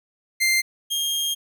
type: tone pair in turn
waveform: sawtooth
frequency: 2093 / 3226 Hz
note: C7 / G7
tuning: 0 / +49 cents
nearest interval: perfect fifth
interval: 749 cents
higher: second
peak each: -14 / -19 dBFS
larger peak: first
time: 0.4-0.62 / 0.9-1.35 s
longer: second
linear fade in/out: 20 ms
effects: none